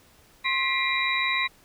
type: tone cluster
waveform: sine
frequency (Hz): 1060 / 1949 / 2095 / 2391 / 3875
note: C6 / B6 / C7 / D7 / B7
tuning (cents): +22 / -23 / +2 / +30 / -34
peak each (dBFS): -29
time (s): 0.44-1.48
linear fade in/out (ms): 20
effects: pink hiss -57 dBFS RMS until 1.64 s